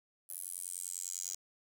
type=tone with high-pass filter sweep; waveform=10% pulse; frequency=90.1 Hz; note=F#2; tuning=45 cents flat; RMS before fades=-42 dBFS; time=0.29-1.35 s; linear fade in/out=5 ms; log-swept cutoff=11000 to 6500 Hz; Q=5.4; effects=none